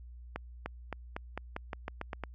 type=accelerating click train; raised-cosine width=0.5 ms; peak=-21 dBFS; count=11; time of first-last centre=0.36-2.237 s; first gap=300 ms; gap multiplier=0.89; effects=added 60 Hz sine -46 dBFS peak until 2.34 s